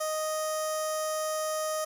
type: tone with notch filter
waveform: 15% pulse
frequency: 622.3 Hz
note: D#5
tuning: in tune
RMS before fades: -31 dBFS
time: 0-1.85 s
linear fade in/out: 10 ms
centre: 2300 Hz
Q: 0.59
effects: resampled to 32000 Hz + 9-bit